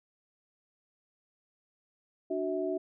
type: tone cluster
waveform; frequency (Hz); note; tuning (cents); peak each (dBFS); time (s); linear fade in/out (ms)
sine; 295.5 / 370.4 / 648; D4 / F#4 / E5; +11 / +2 / -30; -36 / -32 / -34; 2.3-2.78; 10
effects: none